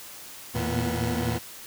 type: tone cluster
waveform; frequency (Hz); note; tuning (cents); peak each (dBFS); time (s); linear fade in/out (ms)
20% pulse; 80.8 / 112.6 / 116.6 / 245.3; E2 / A2 / A#2 / B3; -34 / +40 / +1 / -12; -26; 0.54-1.39; 20
effects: white hiss -43 dBFS RMS until 1.66 s